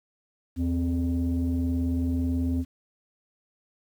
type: tone pair together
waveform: sine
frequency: 80.1 / 258.6 Hz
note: E2 / C4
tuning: -49 / -20 cents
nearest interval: octave + minor sixth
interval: 2029 cents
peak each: -24 dBFS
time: 0.56-2.65 s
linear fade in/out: 50 ms
effects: tanh soft clip ceiling -20 dBFS + 9-bit